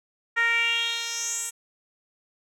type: tone with band-pass filter sweep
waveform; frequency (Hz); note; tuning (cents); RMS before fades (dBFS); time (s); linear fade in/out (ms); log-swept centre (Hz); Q
10% pulse; 464.2; A#4; -7; -26; 0.36-1.51; 20; 1700 to 9000; 4.2
effects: none